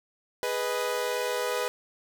sawtooth chord, G# minor, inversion none, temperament equal, 415.3 / 493.9 / 622.3 Hz, G#4 / B4 / D#5, 0 / 0 / 0 cents, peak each -30 / -25 / -31 dBFS, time 0.43-1.68 s, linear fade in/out 0 ms, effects none

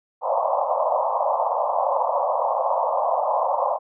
pink band-pass noise, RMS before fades -22 dBFS, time 0.21-3.79 s, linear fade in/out 50 ms, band 530 to 1100 Hz, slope 96 dB/octave, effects none

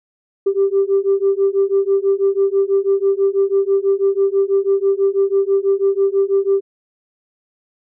sine beating tone pair, 390 / 396.1 Hz, G4 / G4, -9 / +18 cents, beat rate 6.1 Hz, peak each -15 dBFS, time 0.46-6.61 s, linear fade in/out 10 ms, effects tanh soft clip ceiling -7 dBFS

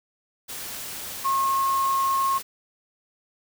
sine tone in noise, 1081 Hz, C#6, 44 cents flat, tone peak -20 dBFS, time 1.24-2.39 s, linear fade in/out 20 ms, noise white, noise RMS -35 dBFS, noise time 0.48-2.43 s, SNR +12 dB, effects none

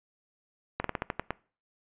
slowing click train, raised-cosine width 0.5 ms, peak -14 dBFS, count 8, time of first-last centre 0.8-1.306 s, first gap 43 ms, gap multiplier 1.17, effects noise-tail reverb RT60 0.4 s tail -22 dB re dry + resampled to 8000 Hz

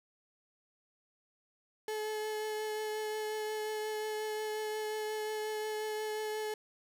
35% pulse tone with vibrato, 429.5 Hz, A4, 42 cents flat, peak -33 dBFS, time 1.88-6.54 s, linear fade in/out 2 ms, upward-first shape triangle, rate 5.6 Hz, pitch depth 14 cents each way, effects none

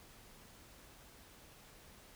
silence, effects pink hiss -59 dBFS RMS until 2.15 s

